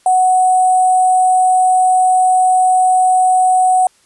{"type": "tone with sample-and-hold", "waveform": "sine", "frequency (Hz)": 740, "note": "F#5", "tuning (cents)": 0, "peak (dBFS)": -8, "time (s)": [0.06, 3.87], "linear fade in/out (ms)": 2, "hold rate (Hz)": 8820, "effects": ["white hiss -53 dBFS RMS until 4.05 s", "resampled to 24000 Hz"]}